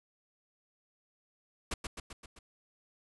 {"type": "noise with echo", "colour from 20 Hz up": "pink", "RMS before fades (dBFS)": -34, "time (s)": [1.71, 1.74], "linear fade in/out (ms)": 5, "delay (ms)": 130, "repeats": 5, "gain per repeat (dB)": -4, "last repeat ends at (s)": 2.39, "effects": ["resampled to 24000 Hz"]}